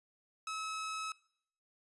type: tone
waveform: sawtooth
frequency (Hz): 1290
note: E6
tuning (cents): -38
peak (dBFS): -34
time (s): 0.47-1.12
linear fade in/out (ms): 2
effects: noise-tail reverb RT60 0.7 s tail -23 dB re dry + resampled to 24000 Hz